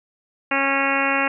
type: harmonic tone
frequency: 274.5 Hz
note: C#4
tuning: 17 cents flat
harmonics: 1 / 2 / 3 / 4 / 5 / 6 / 7 / 8 / 9 / 10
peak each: -27 / -27 / -27 / -27 / -27 / -27 / -27 / -27 / -27 / -27 dBFS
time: 0.51-1.28 s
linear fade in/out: 5 ms
effects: none